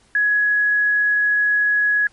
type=tone; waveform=sine; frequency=1677 Hz; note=G#6; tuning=16 cents sharp; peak=-14 dBFS; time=0.15-2.07 s; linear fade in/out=2 ms; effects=pink hiss -56 dBFS RMS until 2.12 s + MP3 48 kbps